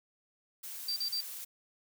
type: noise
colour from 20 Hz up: blue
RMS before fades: -43 dBFS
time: 0.63-1.45 s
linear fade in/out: 10 ms
type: tone bursts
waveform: sine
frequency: 4681 Hz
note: D8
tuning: 7 cents flat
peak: -31 dBFS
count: 3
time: 0.88-1.208 s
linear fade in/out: 5 ms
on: 84 ms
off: 38 ms
effects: none